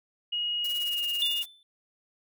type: tone with pitch glide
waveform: sine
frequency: 2885 to 2849 Hz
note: F#7 to F7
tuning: -44 to +34 cents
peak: -27 dBFS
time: 0.32-1.43 s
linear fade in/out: 10 ms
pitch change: -22 cents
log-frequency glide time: 0.81-1.02 s
type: noise with tremolo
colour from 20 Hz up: blue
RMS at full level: -37 dBFS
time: 0.64-1.46 s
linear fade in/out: 5 ms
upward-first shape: triangle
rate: 18 Hz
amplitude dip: 85%
type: tone with exponential decay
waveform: triangle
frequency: 3525 Hz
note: A7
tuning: 2 cents sharp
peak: -21 dBFS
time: 1.22-1.63 s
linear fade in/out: 1 ms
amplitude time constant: 89 ms
effects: none